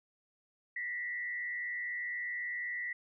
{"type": "tone with frequency modulation", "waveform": "sine", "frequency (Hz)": 1953, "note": "B6", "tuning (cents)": -20, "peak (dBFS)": -35, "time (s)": [0.76, 2.93], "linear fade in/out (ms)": 5, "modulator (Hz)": 108, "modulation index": 0.67, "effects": []}